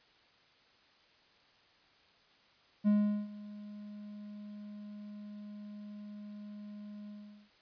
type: tone with ADSR envelope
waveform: triangle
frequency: 207.7 Hz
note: G#3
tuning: in tune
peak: -21 dBFS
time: 2.84-7.5 s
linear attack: 35 ms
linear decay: 400 ms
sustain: -21 dB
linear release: 410 ms
effects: white hiss -65 dBFS RMS until 7.61 s + resampled to 11025 Hz